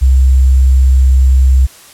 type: tone with sample-and-hold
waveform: sine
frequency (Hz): 65.41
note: C2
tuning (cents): 0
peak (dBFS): -4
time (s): 0.01-1.67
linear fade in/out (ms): 20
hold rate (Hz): 7350
effects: white hiss -38 dBFS RMS until 1.93 s + low-pass 12000 Hz 12 dB/octave